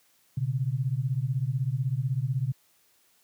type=beating tone pair; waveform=sine; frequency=123.47 / 139.47 Hz; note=B2 / C#3; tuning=0 / +11 cents; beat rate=16 Hz; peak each=-27 / -28 dBFS; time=0.37-2.52 s; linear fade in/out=5 ms; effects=white hiss -65 dBFS RMS until 3.23 s + high-pass 80 Hz 12 dB/octave